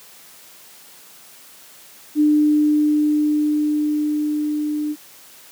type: tone with level ramp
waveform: sine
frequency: 300 Hz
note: D4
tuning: 37 cents sharp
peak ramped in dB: -11 to -20 dBFS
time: 2.15-4.96 s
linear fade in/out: 50 ms
effects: white hiss -45 dBFS RMS until 5.51 s + high-pass 150 Hz 12 dB/octave